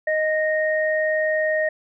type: tone pair together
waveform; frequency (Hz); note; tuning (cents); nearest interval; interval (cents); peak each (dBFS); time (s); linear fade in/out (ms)
sine; 622.3 / 1858.9; D#5 / A#6; 0 / -5; octave + perfect fifth; 1895; -20 / -23; 0.07-1.69; 5
effects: none